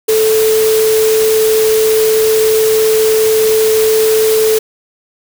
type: tone in noise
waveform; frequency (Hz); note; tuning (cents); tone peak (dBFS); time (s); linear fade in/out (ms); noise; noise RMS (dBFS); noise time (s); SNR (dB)
sine; 438; A4; -8; -8; 0.08-4.59; 10; white; -19; 0.08-4.59; +8
effects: none